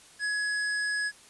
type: tone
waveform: square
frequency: 1681 Hz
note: G#6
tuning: 20 cents sharp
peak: -28 dBFS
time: 0.19-1.12 s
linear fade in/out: 50 ms
effects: white hiss -54 dBFS RMS until 1.29 s + resampled to 24000 Hz